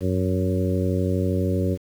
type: harmonic tone with a mistuned harmonic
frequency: 92.5 Hz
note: F#2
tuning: in tune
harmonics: 1 / 2 / 3 / 4 / 5 / 6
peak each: -23 / -26 / -28 / -29 / -30 / -31 dBFS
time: 0-1.78 s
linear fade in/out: 50 ms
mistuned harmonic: 1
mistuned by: +18 cents
effects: 8-bit